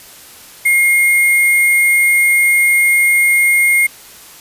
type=tone with sample-and-hold; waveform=sine; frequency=2141 Hz; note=C7; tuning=39 cents sharp; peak=-8 dBFS; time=0.65-3.87 s; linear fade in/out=10 ms; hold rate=11025 Hz; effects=white hiss -38 dBFS RMS until 4.4 s + resampled to 32000 Hz